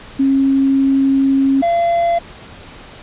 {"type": "tone pair in turn", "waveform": ["sine", "triangle"], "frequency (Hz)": [271.2, 683.4], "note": ["C#4", "F5"], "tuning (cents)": [-38, -38], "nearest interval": "octave + major third", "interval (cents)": 1600, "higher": "second", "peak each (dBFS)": -10, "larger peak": "neither", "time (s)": [[0.19, 1.62], [1.62, 2.19]], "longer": "first", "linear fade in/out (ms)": 10, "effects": ["pink hiss -37 dBFS RMS until 3.02 s", "resampled to 8000 Hz"]}